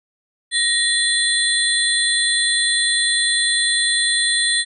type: tone cluster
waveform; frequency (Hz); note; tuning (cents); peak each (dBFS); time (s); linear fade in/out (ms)
sine; 1870 / 3450 / 4080 / 8650; A#6 / A7 / C8 / C#9; +5 / -35 / -44 / -43; -21; 0.51-4.65; 50
effects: none